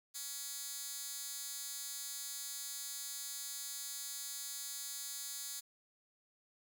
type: tone with high-pass filter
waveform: 10% pulse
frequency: 280 Hz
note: C#4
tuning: 18 cents sharp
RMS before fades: -44 dBFS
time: 0.14-5.61 s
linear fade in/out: 20 ms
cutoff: 6200 Hz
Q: 0.94
effects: none